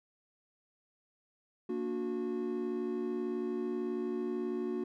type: chord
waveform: triangle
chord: Bb augmented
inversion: none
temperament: just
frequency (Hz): 233.1 / 291.4 / 364.2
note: Bb3 / D4 / F#4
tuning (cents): 0 / -13 / -27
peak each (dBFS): -36 / -38 / -33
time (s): 1.69-4.84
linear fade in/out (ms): 5
effects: none